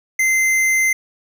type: tone with hard clipping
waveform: triangle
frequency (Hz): 2074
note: C7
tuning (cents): -16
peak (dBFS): -15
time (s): 0.19-0.93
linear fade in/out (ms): 5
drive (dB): 17
effects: none